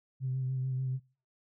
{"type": "tone with vibrato", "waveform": "sine", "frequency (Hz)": 130.3, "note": "C3", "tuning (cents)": -7, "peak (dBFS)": -29, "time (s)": [0.2, 1], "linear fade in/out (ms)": 50, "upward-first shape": "sine", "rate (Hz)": 6.8, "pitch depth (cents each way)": 27, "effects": ["noise-tail reverb RT60 0.4 s tail -25 dB re dry", "tanh soft clip ceiling -25 dBFS"]}